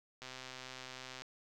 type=click train; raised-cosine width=0.2 ms; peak=-29 dBFS; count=130; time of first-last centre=0.22-1.22 s; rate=129 Hz; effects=none